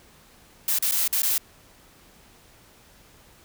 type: noise with dropouts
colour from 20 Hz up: blue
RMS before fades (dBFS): -23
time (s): 0.68-1.38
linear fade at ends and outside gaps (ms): 2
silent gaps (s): 0.787-0.824 / 0.912-0.92 / 1.078-1.127 / 1.22-1.231
effects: pink hiss -54 dBFS RMS until 3.44 s